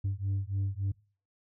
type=beating tone pair; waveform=sine; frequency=96.4 / 99.9 Hz; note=G2 / G2; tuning=-28 / +33 cents; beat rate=3.5 Hz; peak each=-30 dBFS; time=0.04-0.92 s; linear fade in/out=10 ms; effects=noise-tail reverb RT60 0.4 s tail -25 dB re dry + tanh soft clip ceiling -26 dBFS